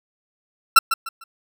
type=tone with echo; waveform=40% pulse; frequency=1347 Hz; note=E6; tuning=37 cents sharp; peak=-5 dBFS; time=0.76-0.79 s; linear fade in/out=5 ms; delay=150 ms; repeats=3; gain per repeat=-11 dB; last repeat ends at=1.24 s; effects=none